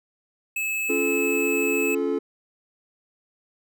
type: tone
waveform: square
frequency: 2598 Hz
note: E7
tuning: 26 cents flat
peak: -25 dBFS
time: 0.56-1.95 s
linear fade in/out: 5 ms
type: chord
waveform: triangle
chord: Db augmented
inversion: none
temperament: just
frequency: 277.2 / 346.5 / 433.1 Hz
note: Db4 / F4 / A4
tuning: 0 / -14 / -27 cents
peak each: -25 / -26 / -23 dBFS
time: 0.89-2.19 s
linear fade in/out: 10 ms
effects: none